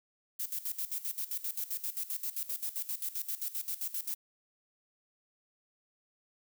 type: noise with tremolo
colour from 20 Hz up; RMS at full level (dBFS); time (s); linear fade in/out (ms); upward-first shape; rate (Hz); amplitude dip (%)
violet; -35; 0.39-4.15; 10; square; 7.6; 80
effects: none